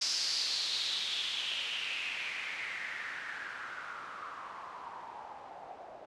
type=noise with low-pass filter sweep; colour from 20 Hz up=blue; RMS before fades=-38 dBFS; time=0.01-6.06 s; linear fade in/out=10 ms; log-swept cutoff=5200 to 660 Hz; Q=4.7; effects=low-pass 9000 Hz 12 dB/octave